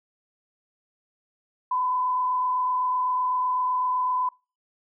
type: tone with frequency modulation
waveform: sine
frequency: 1007 Hz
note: B5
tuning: 33 cents sharp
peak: -22 dBFS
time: 1.71-4.29 s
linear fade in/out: 5 ms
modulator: 27.9 Hz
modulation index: 0.46
effects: noise-tail reverb RT60 0.3 s tail -23 dB re dry